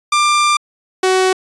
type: tone pair in turn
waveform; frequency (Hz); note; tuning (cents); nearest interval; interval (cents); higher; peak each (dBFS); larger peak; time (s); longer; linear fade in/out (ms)
sawtooth; 1189 / 374.5; D6 / F#4; +21 / +21; octave + minor sixth; 2000; first; -7; neither; 0.12-0.57 / 1.03-1.33; first; 5
effects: resampled to 22050 Hz